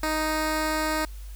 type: tone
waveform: 10% pulse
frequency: 311.2 Hz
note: D#4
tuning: in tune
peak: -16 dBFS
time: 0.03-1.05 s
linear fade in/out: 2 ms
effects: added 50 Hz sine -36 dBFS peak until 1.35 s + white hiss -53 dBFS RMS until 1.35 s